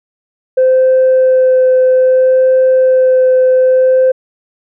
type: tone with vibrato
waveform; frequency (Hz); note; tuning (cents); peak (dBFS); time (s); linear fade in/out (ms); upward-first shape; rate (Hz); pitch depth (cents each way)
sine; 516; C5; -24; -4; 0.57-4.12; 10; sine; 0.62; 9
effects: tanh soft clip ceiling -3 dBFS